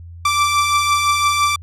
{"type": "beating tone pair", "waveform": "sawtooth", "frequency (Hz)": [1165, 1170.9], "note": ["D6", "D6"], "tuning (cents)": [-14, -6], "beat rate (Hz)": 5.9, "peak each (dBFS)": [-18, -11], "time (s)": [0.25, 1.56], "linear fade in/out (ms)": 5, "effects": ["added 85 Hz sine -33 dBFS peak until 1.62 s", "low-pass 10000 Hz 12 dB/octave"]}